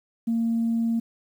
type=tone; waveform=sine; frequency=229.6 Hz; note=A#3; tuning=26 cents flat; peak=-20 dBFS; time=0.27-1 s; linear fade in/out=10 ms; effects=tanh soft clip ceiling -17 dBFS + 9-bit